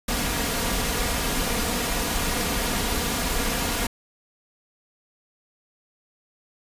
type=noise with comb filter; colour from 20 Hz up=pink; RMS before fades=-25 dBFS; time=0.08-3.87 s; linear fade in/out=5 ms; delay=4.2 ms; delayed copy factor=+0.5; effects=resampled to 32000 Hz